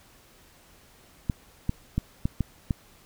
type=clicks; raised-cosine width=5 ms; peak=-12 dBFS; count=6; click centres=1.298 / 1.694 / 1.98 / 2.255 / 2.407 / 2.708 s; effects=pink hiss -56 dBFS RMS until 3.05 s